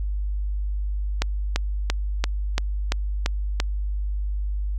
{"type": "click train", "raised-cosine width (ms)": 0.2, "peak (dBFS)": -5, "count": 8, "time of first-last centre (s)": [1.22, 3.601], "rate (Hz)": 2.94, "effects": ["added 50 Hz sine -23 dBFS peak until 4.78 s"]}